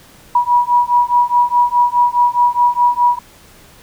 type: beating tone pair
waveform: sine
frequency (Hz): 967 / 971.8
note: B5 / B5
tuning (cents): -37 / -28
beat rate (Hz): 4.8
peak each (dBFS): -13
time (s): 0.35-3.19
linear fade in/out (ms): 5
effects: pink hiss -44 dBFS RMS until 3.82 s